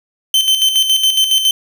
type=tone with tremolo; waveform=40% pulse; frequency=3085 Hz; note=G7; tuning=28 cents flat; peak=-8 dBFS; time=0.34-1.51 s; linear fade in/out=2 ms; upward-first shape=square; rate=7.2 Hz; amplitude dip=55%; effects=none